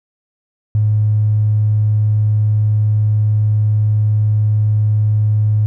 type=tone with tanh clipping; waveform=triangle; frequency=106.4 Hz; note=G#2; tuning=42 cents sharp; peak=-10 dBFS; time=0.75-5.66 s; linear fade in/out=0 ms; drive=2 dB; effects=none